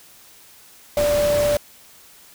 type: tone in noise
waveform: sine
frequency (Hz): 586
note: D5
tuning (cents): -4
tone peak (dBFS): -16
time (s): 0.97-1.57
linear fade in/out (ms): 2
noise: pink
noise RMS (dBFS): -27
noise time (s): 0.97-1.57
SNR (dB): +8
effects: white hiss -48 dBFS RMS until 2.34 s